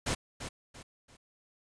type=noise with echo; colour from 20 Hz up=pink; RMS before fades=-31 dBFS; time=0.06-0.15 s; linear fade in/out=10 ms; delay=340 ms; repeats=3; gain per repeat=-9 dB; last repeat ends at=1.17 s; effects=resampled to 22050 Hz